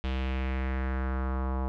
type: tone with low-pass filter sweep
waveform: square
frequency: 65.3 Hz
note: C2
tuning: 3 cents flat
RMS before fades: -30 dBFS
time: 0.04-1.68 s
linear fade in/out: 0 ms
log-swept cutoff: 3200 to 970 Hz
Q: 2.4
effects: none